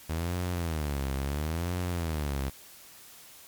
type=tone with vibrato; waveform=sawtooth; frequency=77.78 Hz; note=D#2; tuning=in tune; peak=-25 dBFS; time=0.09-2.5 s; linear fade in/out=10 ms; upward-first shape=sine; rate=0.73 Hz; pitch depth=250 cents each way; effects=white hiss -51 dBFS RMS until 3.47 s + MP3 96 kbps